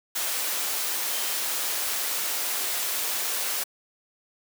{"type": "tone in noise", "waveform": "sine", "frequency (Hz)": 3108, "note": "G7", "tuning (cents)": -16, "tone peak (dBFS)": -39, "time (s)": [1.11, 1.34], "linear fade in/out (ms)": 10, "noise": "white", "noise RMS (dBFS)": -28, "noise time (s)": [0.15, 3.64], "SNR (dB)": -14, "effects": ["high-pass 400 Hz 12 dB/octave"]}